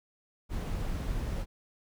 brown noise, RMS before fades -33 dBFS, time 0.49-1.46 s, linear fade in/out 50 ms, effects none

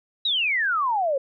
sine exponential sweep, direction down, 3951 to 523.3 Hz, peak -20 dBFS, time 0.25-1.18 s, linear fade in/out 5 ms, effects none

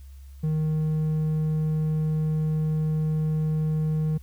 sine tone with hard clipping, 155.56 Hz, D#3, in tune, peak -23 dBFS, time 0.43-4.18 s, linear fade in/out 10 ms, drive 3 dB, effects added 68 Hz sine -41 dBFS peak until 4.22 s + white hiss -62 dBFS RMS until 4.22 s

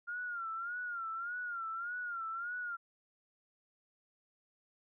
sine tone with vibrato, 1396.9 Hz, F6, in tune, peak -37 dBFS, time 0.07-2.77 s, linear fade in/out 20 ms, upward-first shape sine, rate 1.7 Hz, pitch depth 96 cents each way, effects none

